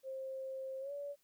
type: tone with pitch glide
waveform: sine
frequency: 530 to 571.3 Hz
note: C5 to D5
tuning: +22 to -48 cents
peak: -40 dBFS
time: 0.03-1.16 s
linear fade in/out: 50 ms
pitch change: +130 cents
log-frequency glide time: 0.8-0.92 s
effects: white hiss -75 dBFS RMS until 1.23 s